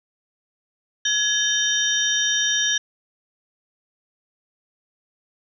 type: tone cluster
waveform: sine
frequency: 1686 / 3094 / 3673 / 5750 Hz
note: G#6 / G7 / A#7 / F8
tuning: +26 / -23 / -26 / +50 cents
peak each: -24 dBFS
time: 1.05-2.78 s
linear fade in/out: 5 ms
effects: none